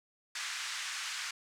pink band-pass noise, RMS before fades -39 dBFS, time 0.35-1.31 s, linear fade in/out 5 ms, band 1300 to 7900 Hz, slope 24 dB/octave, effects none

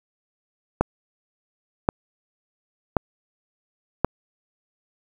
click train, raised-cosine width 1 ms, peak -3 dBFS, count 4, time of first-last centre 0.81-4.046 s, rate 0.927 Hz, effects 7-bit

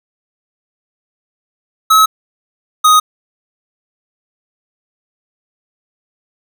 square tone pair in turn, 1288 / 1248.4 Hz, E6 / D#6, -41 / +5 cents, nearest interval minor second, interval 54 cents, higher first, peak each -6 dBFS, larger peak neither, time 1.9-2.06 / 2.84-3 s, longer neither, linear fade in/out 10 ms, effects none

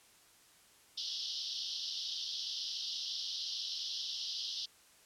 white band-pass noise, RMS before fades -40 dBFS, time 0.97-4.66 s, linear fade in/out 10 ms, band 3000 to 5600 Hz, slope 96 dB/octave, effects white hiss -63 dBFS RMS until 5.05 s + low-pass 11000 Hz 12 dB/octave

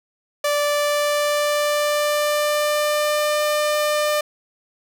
sawtooth tone with pitch glide, 585 to 599 Hz, D5 to D5, -7 to +34 cents, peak -14 dBFS, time 0.44-4.21 s, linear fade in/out 5 ms, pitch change +41 cents, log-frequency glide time 0.6-3.39 s, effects none

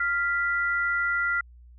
sine tone pair together, 1396.9 / 1975.5 Hz, F6 / B6, 0 / 0 cents, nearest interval tritone, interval 600 cents, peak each -24 / -28 dBFS, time 0-1.41 s, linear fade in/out 5 ms, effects added 60 Hz sine -47 dBFS peak until 1.78 s

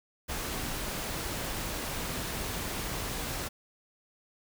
pink noise, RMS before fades -35 dBFS, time 0.28-3.49 s, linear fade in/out 20 ms, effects none

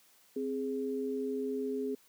sine tone pair together, 262.4 / 416 Hz, C4 / G#4, +5 / +3 cents, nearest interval minor sixth, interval 798 cents, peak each -35 / -34 dBFS, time 0.36-1.95 s, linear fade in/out 5 ms, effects white hiss -64 dBFS RMS until 2.08 s + high-pass 150 Hz 12 dB/octave

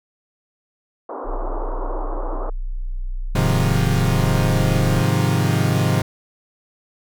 pink band-pass noise, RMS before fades -30 dBFS, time 1.09-2.5 s, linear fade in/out 5 ms, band 290 to 1200 Hz, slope 48 dB/octave
sine tone, 30.87 Hz, B0, in tune, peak -22 dBFS, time 1.24-5.04 s, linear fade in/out 50 ms
40% pulse chord, F minor seventh, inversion first, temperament equal, 103.83 / 130.81 / 155.56 / 174.61 Hz, Ab2 / C3 / Eb3 / F3, 0 / 0 / 0 / 0 cents, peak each -20 / -19 / -23 / -22 dBFS, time 3.35-6.02 s, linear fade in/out 5 ms
effects none

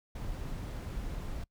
brown noise, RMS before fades -38 dBFS, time 0.15-1.44 s, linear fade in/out 5 ms, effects noise-tail reverb RT60 0.1 s tail -24 dB re dry

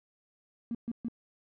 triangle tone bursts, 233.1 Hz, A#3, in tune, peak -27 dBFS, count 3, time 0.71-1.084 s, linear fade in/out 2 ms, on 38 ms, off 130 ms, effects tanh soft clip ceiling -29 dBFS

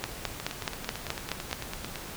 two click trains, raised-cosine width 0.2 ms, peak -17 / -11 dBFS, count 15 / 8, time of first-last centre 0.4-1.957 / 0.04-1.529 s, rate 8.99 / 4.7 Hz, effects pink hiss -41 dBFS RMS until 2.16 s

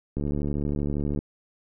click train, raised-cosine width 3 ms, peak -16 dBFS, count 75, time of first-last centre 0.17-1.189 s, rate 72.6 Hz, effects none

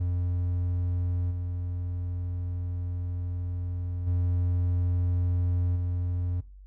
triangle tone with level steps, 88.7 Hz, F2, 27 cents sharp, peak -23 / -27 / -21 / -24 dBFS, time 0-6.41 s, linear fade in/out 10 ms, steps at 1.3 / 4.06 / 5.75 s, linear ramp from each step 20 ms, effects noise-tail reverb RT60 0.3 s tail -20 dB re dry + added 48 Hz sine -45 dBFS peak until 6.66 s

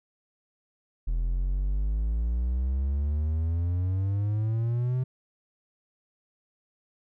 triangle exponential sweep, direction up, 40.51 to 129.8 Hz, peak -22 dBFS, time 1.07-5.04 s, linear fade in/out 10 ms, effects none

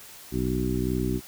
harmonic tone with a mistuned harmonic, 62.4 Hz, B1, 19 cents sharp, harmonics 1 / 2 / 3 / 4 / 5 / 6, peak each -31 / -31 / -31 / -31 / -31 / -31 dBFS, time 0.31-1.21 s, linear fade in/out 50 ms, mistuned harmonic 1, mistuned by -46 cents, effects white hiss -46 dBFS RMS until 1.27 s

